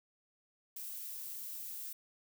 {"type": "noise", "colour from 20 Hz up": "violet", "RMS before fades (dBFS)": -44, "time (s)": [0.76, 1.93], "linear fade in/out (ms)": 5, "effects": []}